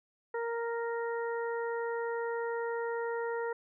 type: harmonic tone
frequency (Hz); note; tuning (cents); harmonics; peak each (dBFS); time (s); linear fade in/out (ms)
465.6; A#4; -2; 1 / 2 / 3 / 4; -33 / -39 / -43 / -44; 0.34-3.53; 5
effects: none